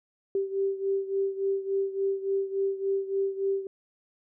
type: beating tone pair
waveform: sine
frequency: 390 / 393.5 Hz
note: G4 / G4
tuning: -9 / +7 cents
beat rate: 3.5 Hz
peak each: -27 / -31 dBFS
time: 0.35-3.67 s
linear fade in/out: 2 ms
effects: none